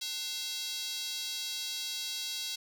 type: tone with high-pass filter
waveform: square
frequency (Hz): 298.8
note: D4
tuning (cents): +30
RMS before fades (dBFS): -37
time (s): 0.01-2.56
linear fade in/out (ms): 10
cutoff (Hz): 4000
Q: 2.8
effects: none